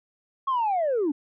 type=linear sweep; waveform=sine; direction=down; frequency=1105 to 268 Hz; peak=-20 dBFS; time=0.47-1.12 s; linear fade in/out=10 ms; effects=tanh soft clip ceiling -19 dBFS